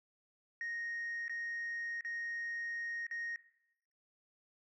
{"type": "tone with dropouts", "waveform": "sine", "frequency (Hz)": 1864.7, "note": "A#6", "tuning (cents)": 0, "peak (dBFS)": -36, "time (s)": [0.61, 3.36], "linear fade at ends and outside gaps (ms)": 1, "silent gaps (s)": [[1.281, 1.295], [2.009, 2.048], [3.067, 3.111]], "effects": ["noise-tail reverb RT60 0.8 s tail -17 dB re dry", "tanh soft clip ceiling -35 dBFS"]}